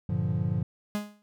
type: chord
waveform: triangle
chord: G minor seventh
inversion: none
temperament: equal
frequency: 98 / 116.54 / 146.83 / 174.61 Hz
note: G2 / Bb2 / D3 / F3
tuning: 0 / 0 / 0 / 0 cents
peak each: -29 dBFS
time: 0.09-0.63 s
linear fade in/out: 5 ms
type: tone with exponential decay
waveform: 45% pulse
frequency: 207.8 Hz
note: G#3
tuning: 1 cent sharp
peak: -25 dBFS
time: 0.95-1.22 s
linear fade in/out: 0 ms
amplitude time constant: 57 ms
effects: none